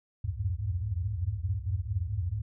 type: tone cluster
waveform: sine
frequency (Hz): 66.5 / 85.6 / 89.6 / 102.9 / 107.6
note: C2 / F2 / F2 / G#2 / A2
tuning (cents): +29 / -34 / +45 / -16 / -38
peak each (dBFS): -38 / -34 / -35 / -34 / -37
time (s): 0.24-2.42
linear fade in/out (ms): 10
effects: none